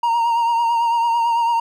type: tone with vibrato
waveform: triangle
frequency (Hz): 932.3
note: A#5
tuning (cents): 0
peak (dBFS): -13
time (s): 0.03-1.6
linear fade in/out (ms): 5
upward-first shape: triangle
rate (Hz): 9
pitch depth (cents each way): 40
effects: none